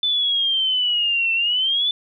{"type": "exponential two-way sweep", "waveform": "sine", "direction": "down then up", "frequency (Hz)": [3520, 2676, 3520], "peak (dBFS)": -17, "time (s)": [0.03, 1.91], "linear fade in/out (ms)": 2, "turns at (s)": 1.33, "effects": []}